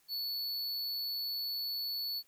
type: tone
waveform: square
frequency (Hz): 4435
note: C#8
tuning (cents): 0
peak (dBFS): -35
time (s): 0.08-2.23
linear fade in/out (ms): 50
effects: white hiss -69 dBFS RMS until 2.27 s